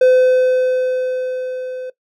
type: tone with level ramp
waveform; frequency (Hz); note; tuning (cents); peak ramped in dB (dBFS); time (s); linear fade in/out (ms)
triangle; 510; C5; -44; -5 to -23; 0.01-1.9; 5
effects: noise-tail reverb RT60 0.1 s tail -18 dB re dry